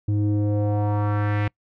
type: tone with low-pass filter sweep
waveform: square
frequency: 103.83 Hz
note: G#2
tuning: in tune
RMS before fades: -22 dBFS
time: 0.08-1.48 s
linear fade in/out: 5 ms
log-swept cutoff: 230 to 2300 Hz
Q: 2.2
effects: noise-tail reverb RT60 0.1 s tail -25 dB re dry